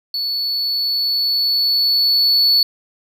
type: tone with level ramp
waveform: triangle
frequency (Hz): 4435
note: C#8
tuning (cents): 0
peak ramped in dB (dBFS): -18 to -9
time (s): 0.14-2.63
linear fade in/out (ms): 2
effects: none